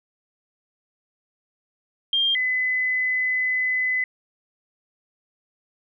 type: tone pair in turn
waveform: sine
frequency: 3199 / 2015 Hz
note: G7 / B6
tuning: +34 / +34 cents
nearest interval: minor sixth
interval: 800 cents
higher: first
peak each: -18 / -20 dBFS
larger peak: first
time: 2.13-2.35 / 2.35-4.04 s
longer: second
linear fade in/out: 2 ms
effects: none